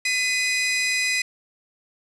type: tone pair together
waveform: sawtooth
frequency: 2016 / 2489 Hz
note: B6 / D#7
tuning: +35 / 0 cents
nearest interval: major third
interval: 365 cents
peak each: -20 dBFS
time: 0.05-1.22 s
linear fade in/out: 5 ms
effects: resampled to 22050 Hz + 7-bit